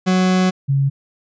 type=tone pair in turn; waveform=40% pulse / sine; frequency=185 / 137.95 Hz; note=F#3 / C#3; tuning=0 / -8 cents; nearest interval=perfect fourth; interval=508 cents; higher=first; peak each=-12 / -13 dBFS; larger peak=first; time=0.06-0.51 / 0.68-0.9 s; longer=first; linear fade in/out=20 ms; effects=resampled to 16000 Hz